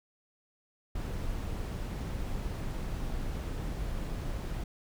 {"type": "noise", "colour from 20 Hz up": "brown", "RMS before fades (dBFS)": -35, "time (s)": [0.95, 4.64], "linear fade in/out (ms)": 5, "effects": []}